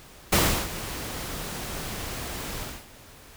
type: noise with ADSR envelope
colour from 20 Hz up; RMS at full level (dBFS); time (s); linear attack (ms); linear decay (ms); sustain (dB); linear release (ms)
pink; -19; 0.32-2.87; 8; 340; -15; 260
effects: pink hiss -49 dBFS RMS until 3.36 s

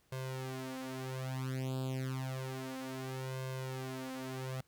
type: tone with flanger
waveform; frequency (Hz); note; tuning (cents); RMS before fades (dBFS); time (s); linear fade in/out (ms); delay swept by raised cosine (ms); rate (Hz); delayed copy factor
sawtooth; 130.81; C3; 0; -40; 0.12-4.61; 5; 1.9 to 7.4; 0.3; +0.95
effects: pink hiss -72 dBFS RMS until 4.67 s

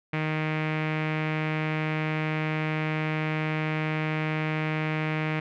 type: tone with low-pass filter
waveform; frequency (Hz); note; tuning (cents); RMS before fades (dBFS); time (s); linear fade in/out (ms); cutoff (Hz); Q
sawtooth; 155.56; D#3; 0; -28; 0.13-5.4; 5; 2300; 3.5
effects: none

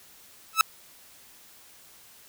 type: tone with exponential growth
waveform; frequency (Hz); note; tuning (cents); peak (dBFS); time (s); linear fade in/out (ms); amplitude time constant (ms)
sawtooth; 1305; E6; -18; -8; 0.53-0.61; 1; 16
effects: white hiss -53 dBFS RMS until 2.28 s

